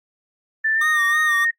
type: tone with pitch glide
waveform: sine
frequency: 1766 to 1853.8 Hz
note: A6 to A#6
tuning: +6 to -10 cents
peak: -17 dBFS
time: 0.64-1.51 s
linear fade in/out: 10 ms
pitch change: +84 cents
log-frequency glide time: 0.74-0.86 s
type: tone with vibrato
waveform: square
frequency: 1200 Hz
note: D6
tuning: 37 cents sharp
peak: -24 dBFS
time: 0.81-1.45 s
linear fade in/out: 5 ms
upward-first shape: sine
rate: 3.1 Hz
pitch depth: 68 cents each way
effects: noise-tail reverb RT60 0.1 s tail -19 dB re dry + AAC 48 kbps